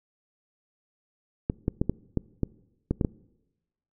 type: clicks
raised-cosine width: 3 ms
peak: -11 dBFS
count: 9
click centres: 1.499 / 1.681 / 1.815 / 1.896 / 2.173 / 2.433 / 2.91 / 3.012 / 3.048 s
effects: noise-tail reverb RT60 1.0 s tail -23 dB re dry